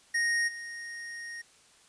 square tone with level steps, 1864.7 Hz, A#6, in tune, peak -26 / -39 dBFS, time 0.14-1.42 s, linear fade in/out 10 ms, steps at 0.47 s, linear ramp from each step 20 ms, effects white hiss -60 dBFS RMS until 1.88 s + resampled to 22050 Hz

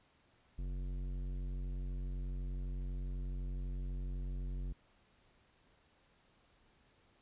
sine tone with tanh clipping, 46 Hz, F#1, 9 cents flat, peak -39 dBFS, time 0.58-4.73 s, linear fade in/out 10 ms, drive 14 dB, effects pink hiss -70 dBFS RMS until 7.21 s + resampled to 8000 Hz

